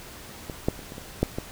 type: clicks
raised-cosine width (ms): 2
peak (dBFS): -20 / -8 / -28 / -25 / -24 / -7 / -15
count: 7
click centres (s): 0.498 / 0.685 / 0.792 / 0.921 / 0.981 / 1.23 / 1.385
effects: pink hiss -43 dBFS RMS until 1.51 s